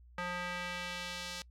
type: tone with band-pass filter sweep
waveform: square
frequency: 177.7 Hz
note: F3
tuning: 30 cents sharp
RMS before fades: -40 dBFS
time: 0.18-1.42 s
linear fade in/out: 2 ms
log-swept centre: 1500 to 4700 Hz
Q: 1.1
effects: noise-tail reverb RT60 0.1 s tail -25 dB re dry + added 60 Hz sine -55 dBFS peak until 1.5 s